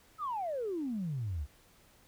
sine exponential sweep, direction down, 1324 to 65.41 Hz, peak -32 dBFS, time 0.18-1.47 s, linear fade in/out 50 ms, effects tanh soft clip ceiling -28 dBFS + pink hiss -63 dBFS RMS until 2.07 s

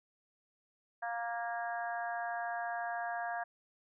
harmonic tone, 234 Hz, A#3, 7 cents sharp, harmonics 3 / 4 / 5 / 6 / 7 / 8, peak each -37 / -44 / -48 / -50 / -41 / -54 dBFS, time 1.02-3.44 s, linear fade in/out 10 ms, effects none

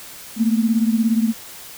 sine beating tone pair, 221.4 / 238.4 Hz, A3 / A#3, +11 / +39 cents, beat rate 17 Hz, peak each -16 / -20 dBFS, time 0.36-1.34 s, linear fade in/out 50 ms, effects white hiss -38 dBFS RMS until 1.77 s

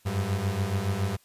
35% pulse beating tone pair, 93.6 / 100.7 Hz, F#2 / G2, +20 / +47 cents, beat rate 7.1 Hz, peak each -28 / -26 dBFS, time 0.05-1.17 s, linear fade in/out 20 ms, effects white hiss -62 dBFS RMS until 1.24 s + resampled to 32000 Hz

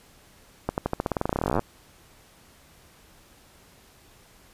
accelerating click train, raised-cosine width 1 ms, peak -10 dBFS, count 27, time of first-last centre 0.69-1.594 s, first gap 89 ms, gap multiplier 0.91, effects pink hiss -55 dBFS RMS until 4.53 s + resampled to 32000 Hz

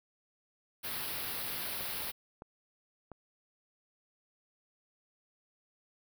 white band-stop noise, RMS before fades -38 dBFS, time 0.83-2.12 s, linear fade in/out 20 ms, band 5000 to 10000 Hz, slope 48 dB/octave
clicks, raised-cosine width 1 ms, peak -32 dBFS, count 3, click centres 1.809 / 2.421 / 3.117 s
effects none

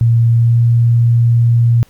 sine tone with pitch glide, 116.3 to 117.72 Hz, A#2 to A#2, -4 to +17 cents, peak -7 dBFS, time 0.01-1.83 s, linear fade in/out 0 ms, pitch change +21 cents, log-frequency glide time 0.32-0.6 s, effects pink hiss -50 dBFS RMS until 1.89 s

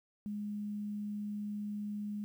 sine tone with quantisation, 207.5 Hz, G#3, 1 cent flat, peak -36 dBFS, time 0.26-2.24 s, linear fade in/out 0 ms, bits 11, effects none

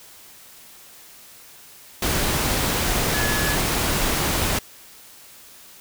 sine tone in noise, 1700 Hz, G#6, 40 cents sharp, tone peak -26 dBFS, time 3.14-3.55 s, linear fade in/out 5 ms, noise pink, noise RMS -22 dBFS, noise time 2.02-4.59 s, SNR -7 dB, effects white hiss -46 dBFS RMS until 5.8 s

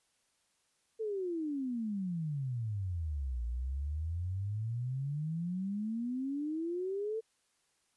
sine exponential two-way sweep, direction down then up, 452.9 to 57.5 to 452.9 Hz, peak -33 dBFS, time 0.99-7.21 s, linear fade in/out 20 ms, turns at 3.44 s, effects white hiss -75 dBFS RMS until 7.96 s + resampled to 24000 Hz

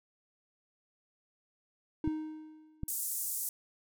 triangle tone with exponential decay, 311.1 Hz, D#4, in tune, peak -27 dBFS, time 2.04-2.96 s, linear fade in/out 2 ms, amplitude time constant 200 ms
clicks, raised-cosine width 5 ms, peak -22 dBFS, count 2, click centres 2.076 / 2.834 s
white band-pass noise, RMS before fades -36 dBFS, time 2.88-3.49 s, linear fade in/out 2 ms, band 7400 to 15000 Hz, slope 24 dB/octave
effects none

